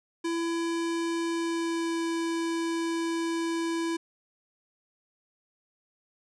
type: tone with pitch glide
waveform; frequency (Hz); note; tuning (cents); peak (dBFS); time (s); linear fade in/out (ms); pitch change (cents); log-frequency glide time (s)
square; 334.6 to 332.3; E4 to E4; +26 to +14; -28; 0.24-3.97; 10; -12; 1.31-2.02
effects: resampled to 22050 Hz